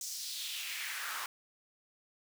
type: noise with high-pass filter sweep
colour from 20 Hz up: pink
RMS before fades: -40 dBFS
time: 0.01-1.26 s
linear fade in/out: 2 ms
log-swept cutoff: 6400 to 1100 Hz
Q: 2.5
effects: none